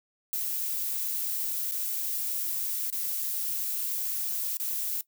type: noise with dropouts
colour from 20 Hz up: violet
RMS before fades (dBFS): -31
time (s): 0.33-5.01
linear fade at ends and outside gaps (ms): 0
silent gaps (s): 1.712-1.72 / 2.901-2.926 / 4.57-4.599
effects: noise-tail reverb RT60 0.1 s tail -18 dB re dry